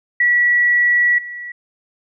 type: tone with level steps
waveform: sine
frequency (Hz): 1939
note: B6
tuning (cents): -32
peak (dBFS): -11 / -27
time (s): 0.2-1.52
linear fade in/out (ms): 5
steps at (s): 1.18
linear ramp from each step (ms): 5
effects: none